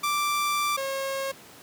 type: tone pair in turn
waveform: sawtooth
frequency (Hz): 1174.7 / 542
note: D6 / C#5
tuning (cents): 0 / -39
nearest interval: octave + minor second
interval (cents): 1339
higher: first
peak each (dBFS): -20 / -24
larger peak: first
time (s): 0.03-0.77 / 0.77-1.32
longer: first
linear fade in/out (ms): 10
effects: pink hiss -48 dBFS RMS until 1.62 s + high-pass 150 Hz 12 dB/octave